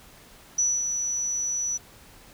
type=tone with ADSR envelope; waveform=sine; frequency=5920 Hz; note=F#8; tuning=in tune; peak=-19 dBFS; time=0.58-1.78 s; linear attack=8 ms; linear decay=230 ms; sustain=-6 dB; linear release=18 ms; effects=pink hiss -51 dBFS RMS until 2.33 s